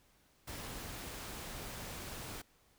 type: noise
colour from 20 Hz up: pink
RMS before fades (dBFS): -45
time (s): 0.47-2.42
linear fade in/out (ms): 10
effects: pink hiss -69 dBFS RMS until 2.78 s